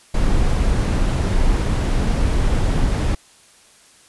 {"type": "noise", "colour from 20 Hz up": "brown", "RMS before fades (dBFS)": -17, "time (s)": [0.14, 3.15], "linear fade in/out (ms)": 5, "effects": ["white hiss -50 dBFS RMS until 4.08 s", "resampled to 24000 Hz"]}